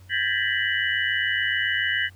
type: tone cluster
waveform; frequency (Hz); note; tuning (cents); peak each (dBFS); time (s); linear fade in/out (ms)
sine; 1588 / 1715 / 1886 / 1993 / 2959; G6 / A6 / A#6 / B6 / F#7; +22 / -45 / +20 / +15 / -1; -28; 0.09-2.1; 50
effects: added 92 Hz sine -46 dBFS peak until 2.15 s + pink hiss -58 dBFS RMS until 2.15 s